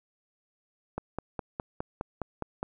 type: click train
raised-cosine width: 1 ms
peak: -18 dBFS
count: 9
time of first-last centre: 0.98-2.629 s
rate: 4.85 Hz
effects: none